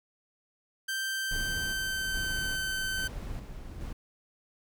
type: tone with pitch glide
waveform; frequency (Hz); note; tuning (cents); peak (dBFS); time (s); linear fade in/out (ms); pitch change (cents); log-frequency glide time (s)
sawtooth; 1564 to 1538.9; G6 to G6; -4 to -32; -27; 0.88-3.08; 10; -28; 1.04-2.47
type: noise with tremolo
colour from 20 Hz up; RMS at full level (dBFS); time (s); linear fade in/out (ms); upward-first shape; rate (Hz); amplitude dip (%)
brown; -37; 1.31-3.93; 5; square; 1.2; 45
effects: none